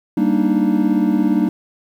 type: chord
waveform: triangle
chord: Eb major seventh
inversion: first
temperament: equal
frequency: 196 / 233.1 / 293.7 / 311.1 Hz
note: G3 / Bb3 / D4 / Eb4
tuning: 0 / 0 / 0 / 0 cents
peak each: -17 dBFS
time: 0.17-1.49 s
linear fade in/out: 5 ms
effects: 8-bit